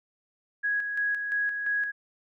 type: tone with tremolo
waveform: sine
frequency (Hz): 1661.2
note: G#6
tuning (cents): 0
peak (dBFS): -24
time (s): 0.63-1.92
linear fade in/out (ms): 20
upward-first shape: square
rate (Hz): 2.9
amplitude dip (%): 45
effects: none